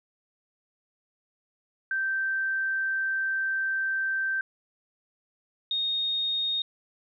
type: tone pair in turn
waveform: sine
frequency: 1560 / 3710 Hz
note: G6 / A#7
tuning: -9 / -9 cents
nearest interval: octave + minor third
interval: 1500 cents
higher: second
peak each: -25 dBFS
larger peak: neither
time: 1.91-4.41 / 5.71-6.62 s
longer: first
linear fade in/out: 2 ms
effects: none